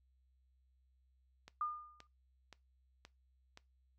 click train, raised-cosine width 0.2 ms, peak -35 dBFS, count 5, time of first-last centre 1.48-3.574 s, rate 1.91 Hz
sine tone with exponential decay, 1212 Hz, D#6, 46 cents flat, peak -33 dBFS, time 1.61-2.07 s, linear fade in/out 2 ms, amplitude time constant 99 ms
effects noise-tail reverb RT60 0.2 s tail -19 dB re dry + added 64 Hz sine -70 dBFS peak until 3.98 s

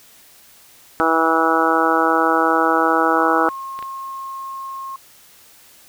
harmonic tone, 162.6 Hz, E3, 23 cents flat, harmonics 2 / 3 / 4 / 5 / 6 / 7 / 8 / 9, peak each -21 / -22 / -24 / -21 / -24 / -24 / -19 / -23 dBFS, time 1-3.49 s, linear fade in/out 0 ms
sine tone, 1075 Hz, C6, 47 cents sharp, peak -27 dBFS, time 3.17-4.96 s, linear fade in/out 2 ms
clicks, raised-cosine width 0.3 ms, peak -19 dBFS, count 2, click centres 3.79 / 3.826 s
effects white hiss -48 dBFS RMS until 5.88 s

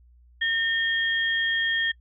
sine tone pair together, 1822 / 3246 Hz, A#6 / G#7, -40 / -40 cents, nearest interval minor seventh, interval 1000 cents, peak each -23 / -27 dBFS, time 0.41-1.92 s, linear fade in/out 10 ms, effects noise-tail reverb RT60 0.1 s tail -26 dB re dry + added 60 Hz sine -52 dBFS peak until 2 s

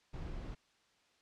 brown noise, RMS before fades -43 dBFS, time 0.13-0.55 s, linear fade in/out 10 ms, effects white hiss -71 dBFS RMS until 1.21 s + low-pass 5000 Hz 12 dB/octave

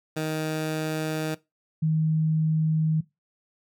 15% pulse / sine tone pair in turn, 156.5 / 157.59 Hz, D#3 / D#3, +10 / +22 cents, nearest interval unison, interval 12 cents, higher second, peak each -20 dBFS, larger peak neither, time 0.16-1.35 / 1.82-3.01 s, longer neither, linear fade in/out 10 ms, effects noise-tail reverb RT60 0.2 s tail -19 dB re dry

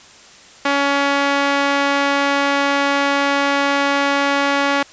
sawtooth tone with band-pass filter, 281 Hz, C#4, 24 cents sharp, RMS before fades -17 dBFS, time 0.65-4.83 s, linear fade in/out 5 ms, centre 1600 Hz, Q 0.67, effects white hiss -43 dBFS RMS until 4.92 s + resampled to 16000 Hz

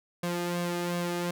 sawtooth tone with flanger, 174.5 Hz, F3, 1 cent flat, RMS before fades -31 dBFS, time 0.23-1.31 s, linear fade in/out 5 ms, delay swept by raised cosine 1.8 to 2.45 ms, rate 2.7 Hz, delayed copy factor +0.6, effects none

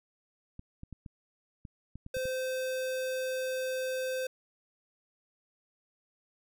clicks, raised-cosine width 5 ms, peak -31 dBFS, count 9, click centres 0.594 / 0.834 / 0.927 / 1.062 / 1.652 / 1.956 / 2.064 / 2.168 / 2.255 s
square tone, 517 Hz, C5, 21 cents flat, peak -32 dBFS, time 2.14-4.27 s, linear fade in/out 5 ms
effects none

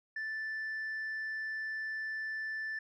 sine tone, 1760 Hz, A6, in tune, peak -33 dBFS, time 0.16-2.79 s, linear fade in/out 5 ms, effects tanh soft clip ceiling -34 dBFS

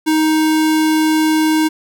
square tone, 313 Hz, D#4, 10 cents sharp, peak -12 dBFS, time 0.06-1.69 s, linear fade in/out 20 ms, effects none

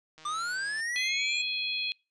click train, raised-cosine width 0.2 ms, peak -34 dBFS, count 99, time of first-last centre 0.18-0.804 s, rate 157 Hz
square linear sweep, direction up, 1174.7 to 2489 Hz, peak -31 dBFS, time 0.25-1.42 s, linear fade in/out 5 ms
harmonic tone, 836 Hz, G#5, 11 cents sharp, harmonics 3 / 4 / 5, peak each -33 / -34 / -34 dBFS, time 0.96-1.92 s, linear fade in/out 0 ms
effects noise-tail reverb RT60 0.3 s tail -26 dB re dry + resampled to 22050 Hz

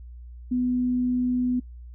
sine tone, 249.1 Hz, B3, 15 cents sharp, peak -21 dBFS, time 0.51-1.6 s, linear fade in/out 10 ms, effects noise-tail reverb RT60 0.1 s tail -20 dB re dry + added 60 Hz sine -39 dBFS peak until 1.94 s

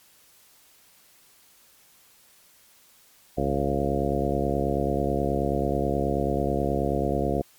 harmonic tone with a mistuned harmonic, 69.3 Hz, C#2, in tune, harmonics 1 / 2 / 3 / 4 / 5 / 6 / 7 / 8 / 10, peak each -31 / -31 / -31 / -31 / -31 / -31 / -31 / -31 / -31 dBFS, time 3.37-7.42 s, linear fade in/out 10 ms, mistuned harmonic 1, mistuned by -110 cents, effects white hiss -57 dBFS RMS until 7.58 s + MP3 96 kbps

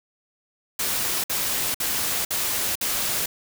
white noise bursts, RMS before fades -25 dBFS, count 5, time 0.79-3.26 s, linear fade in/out 5 ms, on 450 ms, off 55 ms, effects none

